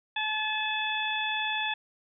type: harmonic tone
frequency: 862 Hz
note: A5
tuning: 36 cents flat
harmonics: 1 / 2 / 3 / 4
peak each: -33 / -33 / -33 / -33 dBFS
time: 0.16-1.74 s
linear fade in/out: 5 ms
effects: none